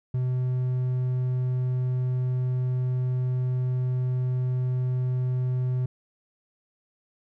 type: tone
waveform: triangle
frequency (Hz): 126.8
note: B2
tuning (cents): +46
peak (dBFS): -21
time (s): 0.14-5.86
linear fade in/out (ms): 5
effects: none